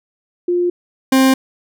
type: tone pair in turn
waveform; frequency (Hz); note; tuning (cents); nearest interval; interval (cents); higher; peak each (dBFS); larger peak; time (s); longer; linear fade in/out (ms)
sine / 40% pulse; 352.7 / 264.2; F4 / C4; +17 / +17; perfect fourth; 500; first; -13 / -8; second; 0.48-0.7 / 1.12-1.34; neither; 5
effects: none